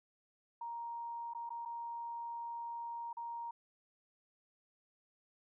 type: tone with dropouts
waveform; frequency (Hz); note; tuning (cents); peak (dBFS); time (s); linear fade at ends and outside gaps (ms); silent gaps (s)
sine; 936; A#5; +7; -40; 0.61-3.51; 5; 1.336-1.348 / 1.493-1.503 / 1.652-1.657 / 3.13-3.169
effects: none